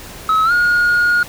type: tone with pitch glide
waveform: sine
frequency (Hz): 1285 to 1434.1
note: E6 to F6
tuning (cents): -45 to +45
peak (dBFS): -8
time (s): 0.29-1.23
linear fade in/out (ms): 2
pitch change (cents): +190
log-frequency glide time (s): 0.44-0.52
effects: tanh soft clip ceiling -10 dBFS + pink hiss -34 dBFS RMS until 1.28 s